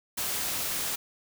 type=noise; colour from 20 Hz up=white; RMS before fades=-31 dBFS; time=0.17-0.96 s; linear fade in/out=10 ms; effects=none